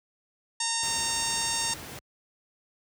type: harmonic tone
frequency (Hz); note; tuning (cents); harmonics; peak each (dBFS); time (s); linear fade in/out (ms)
919; A#5; -25; 1 / 2 / 3 / 4 / 5 / 6 / 7 / 8 / 9 / 10; -35 / -38 / -39 / -36 / -36 / -34 / -34 / -38 / -34 / -38; 0.6-1.74; 5
type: noise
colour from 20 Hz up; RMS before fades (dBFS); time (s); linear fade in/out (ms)
pink; -41; 0.83-1.99; 2
effects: high-pass 60 Hz 12 dB/octave